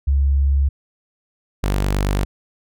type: tone pair in turn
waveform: sine / sawtooth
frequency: 69.3 / 49 Hz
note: C#2 / G1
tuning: 0 / 0 cents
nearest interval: tritone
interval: 600 cents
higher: first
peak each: -13 dBFS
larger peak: neither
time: 0.07-0.69 / 1.63-2.25 s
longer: neither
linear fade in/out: 10 ms
effects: none